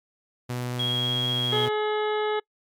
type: tone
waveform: sawtooth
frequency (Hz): 123.47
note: B2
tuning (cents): 0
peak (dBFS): -24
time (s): 0.49-1.69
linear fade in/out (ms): 10
type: tone with vibrato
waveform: sine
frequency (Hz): 3289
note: G#7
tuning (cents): -18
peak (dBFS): -24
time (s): 0.79-1.66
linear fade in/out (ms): 10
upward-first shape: square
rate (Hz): 15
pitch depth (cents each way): 10
type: harmonic tone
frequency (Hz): 424.9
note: G#4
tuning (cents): +40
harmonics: 1 / 2 / 3 / 4 / 5 / 7 / 8 / 9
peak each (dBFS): -24 / -30 / -34 / -36 / -38 / -41 / -42 / -43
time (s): 1.52-2.4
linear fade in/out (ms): 10
effects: noise-tail reverb RT60 0.1 s tail -26 dB re dry + MP3 96 kbps